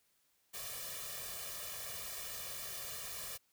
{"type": "noise with comb filter", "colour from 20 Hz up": "white", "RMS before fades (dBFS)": -44, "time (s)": [0.53, 3.38], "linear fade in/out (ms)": 20, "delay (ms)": 1.7, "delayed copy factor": 0.9, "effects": ["white hiss -75 dBFS RMS until 3.52 s"]}